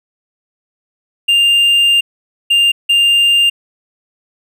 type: tone bursts at uneven times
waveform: triangle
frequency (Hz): 2799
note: F7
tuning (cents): +3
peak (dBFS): -6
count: 3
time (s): 1.28-2.01 / 2.5-2.72 / 2.89-3.5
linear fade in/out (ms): 10
effects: none